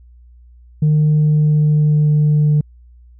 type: tone with pitch glide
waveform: sine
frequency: 152.1 to 149.75 Hz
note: D#3 to D3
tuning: -39 to +34 cents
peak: -8 dBFS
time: 0.82-2.61 s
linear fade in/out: 5 ms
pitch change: -27 cents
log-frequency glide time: 1.09-2.48 s
effects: tanh soft clip ceiling -8 dBFS + added 60 Hz sine -41 dBFS peak until 3.19 s